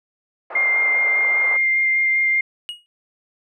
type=band-pass noise; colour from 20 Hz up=pink; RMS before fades=-33 dBFS; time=0.5-1.57 s; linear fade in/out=5 ms; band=520 to 1600 Hz; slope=24 dB/octave
type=tone with vibrato; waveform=sine; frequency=2108 Hz; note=C7; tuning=12 cents sharp; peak=-15 dBFS; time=0.55-2.41 s; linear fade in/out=5 ms; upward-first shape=sine; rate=5 Hz; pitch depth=9 cents each way
type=tone with exponential decay; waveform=triangle; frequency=2885 Hz; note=F#7; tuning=44 cents flat; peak=-22 dBFS; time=2.69-2.86 s; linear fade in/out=0 ms; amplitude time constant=35 ms
effects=none